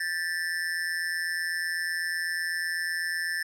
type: tone with amplitude modulation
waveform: square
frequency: 1760 Hz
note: A6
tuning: in tune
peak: -25 dBFS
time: 0-3.43 s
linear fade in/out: 5 ms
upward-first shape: sine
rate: 168 Hz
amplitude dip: 80%
effects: low-pass 12000 Hz 12 dB/octave